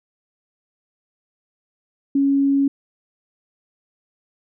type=tone; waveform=sine; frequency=277.2 Hz; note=C#4; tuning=in tune; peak=-14 dBFS; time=2.15-2.68 s; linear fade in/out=5 ms; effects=none